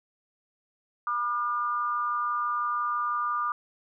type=tone with amplitude modulation; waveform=sine; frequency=1202 Hz; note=D6; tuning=40 cents sharp; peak=-22 dBFS; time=1.07-3.52 s; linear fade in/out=2 ms; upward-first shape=sine; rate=226 Hz; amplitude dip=75%; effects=none